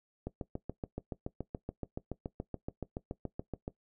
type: click train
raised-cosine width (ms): 2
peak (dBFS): -23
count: 25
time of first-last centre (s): 0.27-3.679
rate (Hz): 7.04
effects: noise-tail reverb RT60 0.1 s tail -18 dB re dry